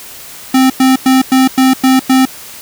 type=tone bursts; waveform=square; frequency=261.6 Hz; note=C4; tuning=in tune; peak=-6 dBFS; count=7; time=0.54-2.254 s; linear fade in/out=5 ms; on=160 ms; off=99 ms; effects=white hiss -31 dBFS RMS until 2.61 s